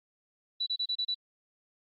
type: tone bursts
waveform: sine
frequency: 3951 Hz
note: B7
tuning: in tune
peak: -28 dBFS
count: 6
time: 0.6-1.146 s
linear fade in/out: 10 ms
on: 66 ms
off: 30 ms
effects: Opus 48 kbps